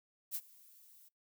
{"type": "noise with ADSR envelope", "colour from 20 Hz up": "violet", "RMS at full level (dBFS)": -37, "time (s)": [0.31, 1.09], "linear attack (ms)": 42, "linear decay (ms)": 52, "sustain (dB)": -24, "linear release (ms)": 13, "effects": ["noise-tail reverb RT60 0.2 s tail -26 dB re dry"]}